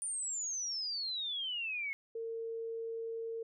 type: exponential sweep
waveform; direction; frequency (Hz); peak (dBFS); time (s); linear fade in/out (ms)
sine; down; 9397 to 2162; -35; 0.02-1.93; 0
type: tone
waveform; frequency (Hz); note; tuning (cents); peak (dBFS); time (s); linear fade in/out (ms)
sine; 455.2; A#4; -41; -37; 2.15-3.43; 5
effects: none